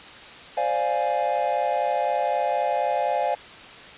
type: chord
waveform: triangle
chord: D half-diminished seventh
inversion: third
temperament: equal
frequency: 523.3 / 587.3 / 698.5 / 830.6 Hz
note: C5 / D5 / F5 / Ab5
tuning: 0 / 0 / 0 / 0 cents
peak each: -27 / -25 / -24 / -24 dBFS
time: 0.57-3.35 s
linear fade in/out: 5 ms
effects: white hiss -42 dBFS RMS until 3.97 s + resampled to 8000 Hz